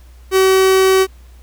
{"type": "tone", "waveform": "45% pulse", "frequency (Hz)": 380.2, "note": "F#4", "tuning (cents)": 47, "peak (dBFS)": -9, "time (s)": [0.31, 1.07], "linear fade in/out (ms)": 50, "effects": ["added 61 Hz sine -38 dBFS peak until 1.42 s", "pink hiss -52 dBFS RMS until 1.42 s"]}